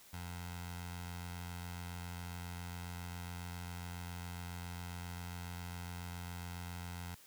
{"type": "tone with notch filter", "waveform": "15% pulse", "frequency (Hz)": 87.31, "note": "F2", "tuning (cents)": 0, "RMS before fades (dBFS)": -45, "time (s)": [0.13, 7.15], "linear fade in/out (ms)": 5, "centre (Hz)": 320, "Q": 0.52, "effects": ["white hiss -60 dBFS RMS until 7.26 s"]}